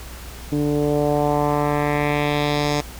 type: tone with low-pass filter sweep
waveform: 10% pulse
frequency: 146.83 Hz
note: D3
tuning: in tune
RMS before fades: -20 dBFS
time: 0.52-2.81 s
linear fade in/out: 5 ms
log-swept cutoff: 300 to 6200 Hz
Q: 1.8
effects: added 60 Hz sine -35 dBFS peak until 2.99 s + pink hiss -39 dBFS RMS until 2.99 s